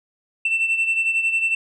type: beating tone pair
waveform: sine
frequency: 2680 / 2691 Hz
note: E7 / E7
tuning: +28 / +35 cents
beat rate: 11 Hz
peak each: -17 / -23 dBFS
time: 0.45-1.55 s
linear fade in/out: 5 ms
effects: tanh soft clip ceiling -15 dBFS